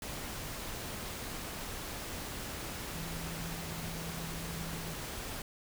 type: tone in noise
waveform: sine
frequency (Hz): 165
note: E3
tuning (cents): +2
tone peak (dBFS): -42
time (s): 2.95-4.94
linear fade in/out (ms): 2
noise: pink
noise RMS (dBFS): -41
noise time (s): 0.02-5.42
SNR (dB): -4
effects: none